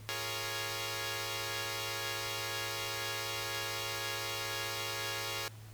5% pulse chord, Bb minor seventh, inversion second, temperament equal with one note detuned, 347 / 415.3 / 466.2 / 554.4 Hz, F4 / Ab4 / Bb4 / Db5, -11 / 0 / 0 / 0 cents, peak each -33 / -30 / -31 / -28 dBFS, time 0.09-5.48 s, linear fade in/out 0 ms, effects added 108 Hz sine -48 dBFS peak until 5.73 s + pink hiss -57 dBFS RMS until 5.73 s

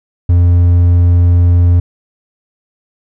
triangle tone, 87.4 Hz, F2, 2 cents sharp, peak -3 dBFS, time 0.29-1.8 s, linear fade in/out 5 ms, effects none

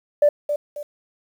sine tone with echo, 587.3 Hz, D5, in tune, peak -10 dBFS, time 0.22-0.29 s, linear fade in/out 5 ms, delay 270 ms, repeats 2, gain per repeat -9 dB, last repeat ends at 0.83 s, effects tanh soft clip ceiling -6 dBFS + 8-bit

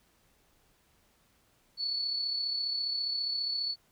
sine tone with amplitude modulation, 4435 Hz, C#8, in tune, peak -28 dBFS, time 1.77-3.76 s, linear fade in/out 50 ms, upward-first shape sine, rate 34.8 Hz, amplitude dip 40%, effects pink hiss -68 dBFS RMS until 3.91 s

